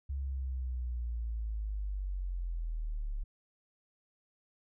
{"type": "linear sweep", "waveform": "sine", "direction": "down", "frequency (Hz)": [69.3, 34.65], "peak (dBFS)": -33, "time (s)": [0.09, 3.24], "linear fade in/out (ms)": 10, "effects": []}